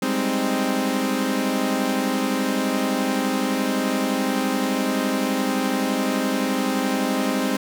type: chord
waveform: sawtooth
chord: Ab major seventh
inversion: third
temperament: equal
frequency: 196 / 207.7 / 261.6 / 311.1 Hz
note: G3 / Ab3 / C4 / Eb4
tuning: 0 / 0 / 0 / 0 cents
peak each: -25 / -23 / -19 / -25 dBFS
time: 0.02-7.57 s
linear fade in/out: 5 ms
effects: none